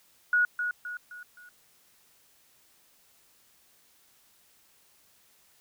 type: tone with echo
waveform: sine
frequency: 1456 Hz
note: F#6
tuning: 28 cents flat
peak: -20 dBFS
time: 0.33-0.45 s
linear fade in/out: 2 ms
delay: 260 ms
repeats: 4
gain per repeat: -7 dB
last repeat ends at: 1.49 s
effects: white hiss -63 dBFS RMS until 5.6 s